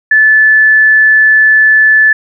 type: tone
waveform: sine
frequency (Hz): 1740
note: A6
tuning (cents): -20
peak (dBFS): -3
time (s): 0.11-2.13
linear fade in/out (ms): 5
effects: none